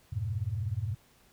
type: chord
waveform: sine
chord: F diminished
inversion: none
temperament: equal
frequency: 87.31 / 103.83 / 123.47 Hz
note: F2 / Ab2 / Cb3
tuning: 0 / 0 / 0 cents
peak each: -37 / -32 / -36 dBFS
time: 0.12-0.95 s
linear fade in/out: 10 ms
effects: pink hiss -63 dBFS RMS until 1.32 s